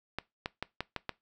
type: clicks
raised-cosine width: 0.3 ms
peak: -17 dBFS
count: 6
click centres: 0.186 / 0.459 / 0.626 / 0.806 / 0.963 / 1.093 s
effects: noise-tail reverb RT60 0.2 s tail -21 dB re dry